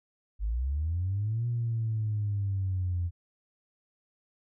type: linear two-way sweep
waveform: sine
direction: up then down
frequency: 48.52 to 120 to 85.6 Hz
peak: -26 dBFS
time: 0.39-3.11 s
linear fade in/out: 50 ms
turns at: 1.47 s
effects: tanh soft clip ceiling -22 dBFS